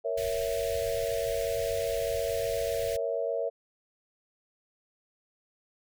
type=chord; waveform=sine; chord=A# diminished; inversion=none; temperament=equal; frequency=466.2 / 554.4 / 659.3 Hz; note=A#4 / C#5 / E5; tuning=0 / 0 / 0 cents; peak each=-32 dBFS; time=0.04-3.5 s; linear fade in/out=20 ms
type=band-stop noise; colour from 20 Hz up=pink; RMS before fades=-40 dBFS; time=0.17-2.97 s; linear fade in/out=10 ms; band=120 to 1700 Hz; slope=48 dB/octave
effects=none